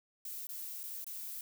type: noise with dropouts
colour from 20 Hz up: violet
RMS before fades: -43 dBFS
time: 0.25-1.41 s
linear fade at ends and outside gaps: 2 ms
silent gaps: 0.47-0.49 / 0.833-0.837 / 1.044-1.066 s
effects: none